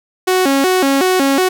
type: tone with vibrato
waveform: sawtooth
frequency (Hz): 318.8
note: D#4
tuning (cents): +42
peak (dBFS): -7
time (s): 0.27-1.49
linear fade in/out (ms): 10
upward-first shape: square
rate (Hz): 2.7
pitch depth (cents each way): 260
effects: none